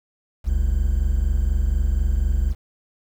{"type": "tone pair together", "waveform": "triangle", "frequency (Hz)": [45.19, 69.3], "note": ["F#1", "C#2"], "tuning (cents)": [-40, 0], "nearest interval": "perfect fifth", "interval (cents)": 740, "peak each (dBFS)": [-18, -18], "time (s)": [0.44, 2.55], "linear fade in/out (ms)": 50, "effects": ["8-bit"]}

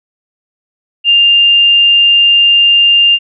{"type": "tone", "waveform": "sine", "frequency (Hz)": 2800, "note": "F7", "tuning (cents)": 4, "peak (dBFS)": -4, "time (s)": [1.04, 3.19], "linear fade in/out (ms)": 50, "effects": []}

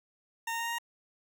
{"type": "tone with pitch steps", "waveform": "20% pulse", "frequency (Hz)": [917, 922.3, 927.7, 933, 938.4], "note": ["A#5", "A#5", "A#5", "A#5", "A#5"], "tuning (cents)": [-29, -19, -9, 1, 11], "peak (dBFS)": -27, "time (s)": [0.47, 0.785], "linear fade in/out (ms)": 5, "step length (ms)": 63, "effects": []}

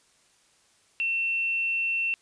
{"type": "tone", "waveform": "sine", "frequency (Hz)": 2700, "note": "E7", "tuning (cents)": 41, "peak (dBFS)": -24, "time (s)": [1, 2.14], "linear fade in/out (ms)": 0, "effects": ["white hiss -63 dBFS RMS until 2.21 s", "resampled to 22050 Hz"]}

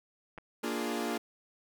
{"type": "clicks", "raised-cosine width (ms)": 0.5, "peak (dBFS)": -30, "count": 2, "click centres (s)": [0.378, 0.384]}
{"type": "chord", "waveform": "sawtooth", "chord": "Bb dominant seventh", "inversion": "none", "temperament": "equal", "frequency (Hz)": [233.1, 293.7, 349.2, 415.3], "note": ["Bb3", "D4", "F4", "Ab4"], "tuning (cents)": [0, 0, 0, 0], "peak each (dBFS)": [-32, -34, -34, -35], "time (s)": [0.63, 1.18], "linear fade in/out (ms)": 10}
{"effects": []}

